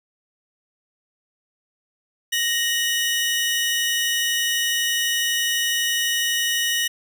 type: tone pair together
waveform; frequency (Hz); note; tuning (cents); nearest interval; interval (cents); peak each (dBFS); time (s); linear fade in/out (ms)
sawtooth; 1866 / 2948; A#6 / F#7; +1 / -7; minor sixth; 792; -20 / -19; 2.32-6.88; 10
effects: none